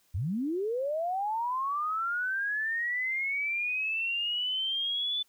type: linear sweep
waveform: sine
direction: up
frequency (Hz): 74 to 3507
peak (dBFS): -28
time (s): 0.14-5.23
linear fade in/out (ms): 10
effects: white hiss -68 dBFS RMS until 5.28 s